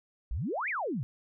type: exponential two-way sweep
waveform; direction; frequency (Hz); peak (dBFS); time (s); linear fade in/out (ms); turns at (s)
sine; up then down; 46.33 to 2505 to 110.4; -30; 0.31-1.03; 0; 0.69
effects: none